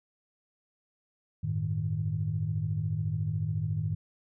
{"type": "tone cluster", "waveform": "sine", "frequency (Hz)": [94.1, 108.1, 154.2], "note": ["F#2", "A2", "D#3"], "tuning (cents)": [30, -30, -15], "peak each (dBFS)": [-34, -31, -31], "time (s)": [1.43, 3.95], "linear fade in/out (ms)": 10, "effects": ["tanh soft clip ceiling -18 dBFS"]}